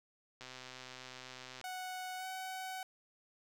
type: click train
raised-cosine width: 0.2 ms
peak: -31 dBFS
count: 155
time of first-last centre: 0.41-1.613 s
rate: 128 Hz
type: tone with pitch glide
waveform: sawtooth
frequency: 740 to 752.1 Hz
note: F#5 to F#5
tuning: 0 to +28 cents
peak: -37 dBFS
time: 1.64-2.83 s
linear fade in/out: 2 ms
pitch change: +28 cents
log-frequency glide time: 2.17-2.26 s
effects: none